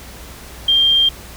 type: tone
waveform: sine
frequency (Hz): 3187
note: G7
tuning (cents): +28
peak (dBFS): -10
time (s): 0.68-1.09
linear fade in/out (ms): 5
effects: added 60 Hz sine -38 dBFS peak until 1.36 s + pink hiss -37 dBFS RMS until 1.36 s